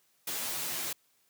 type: noise with comb filter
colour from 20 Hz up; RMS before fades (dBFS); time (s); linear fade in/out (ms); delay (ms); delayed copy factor
white; -35; 0.27-0.93; 5; 10; -0.9
effects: white hiss -70 dBFS RMS until 1.29 s + high-pass 100 Hz 12 dB/octave